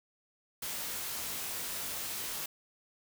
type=noise with comb filter; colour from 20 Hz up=white; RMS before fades=-38 dBFS; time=0.62-2.46 s; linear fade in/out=5 ms; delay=20 ms; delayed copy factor=-0.6; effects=none